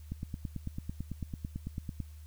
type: click train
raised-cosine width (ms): 5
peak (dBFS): -24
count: 18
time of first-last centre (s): 0.12-2.003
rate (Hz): 9.03
effects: added 76 Hz sine -46 dBFS peak until 2.26 s + white hiss -64 dBFS RMS until 2.26 s